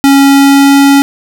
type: tone with pitch glide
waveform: square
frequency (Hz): 276.5 to 278.7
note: C#4 to C#4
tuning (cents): -4 to +9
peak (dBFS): -3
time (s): 0.04-1.02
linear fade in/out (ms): 0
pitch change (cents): +13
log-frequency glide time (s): 0.14-0.76
effects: none